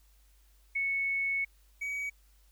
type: tone pair in turn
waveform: sine / triangle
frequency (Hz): 2209 / 2265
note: C#7 / C#7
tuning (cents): -7 / +37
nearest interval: unison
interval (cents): 44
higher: second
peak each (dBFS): -28 / -31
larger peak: first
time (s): 0.75-1.45 / 1.81-2.1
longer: first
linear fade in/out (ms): 10
effects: added 50 Hz sine -60 dBFS peak until 2.51 s + white hiss -69 dBFS RMS until 2.51 s